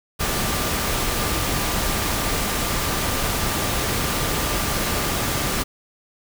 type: tone in noise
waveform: sine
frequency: 1189 Hz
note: D6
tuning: 21 cents sharp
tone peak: -34 dBFS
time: 0.19-5.64 s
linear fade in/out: 20 ms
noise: pink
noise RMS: -23 dBFS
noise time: 0.19-5.64 s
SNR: -14 dB
effects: none